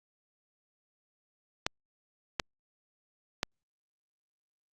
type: clicks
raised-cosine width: 0.2 ms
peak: -10 dBFS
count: 3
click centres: 1.665 / 2.398 / 3.431 s
effects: Opus 48 kbps